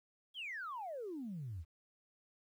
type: exponential sweep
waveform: sine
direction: down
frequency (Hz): 3380 to 73.5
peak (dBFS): -40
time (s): 0.34-1.65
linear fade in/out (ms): 50
effects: tanh soft clip ceiling -37 dBFS + 12-bit